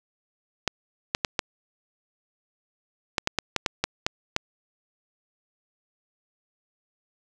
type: clicks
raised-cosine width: 0.2 ms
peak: -5 dBFS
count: 12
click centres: 0.677 / 1.149 / 1.248 / 1.392 / 3.182 / 3.274 / 3.387 / 3.563 / 3.662 / 3.84 / 4.065 / 4.364 s
effects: none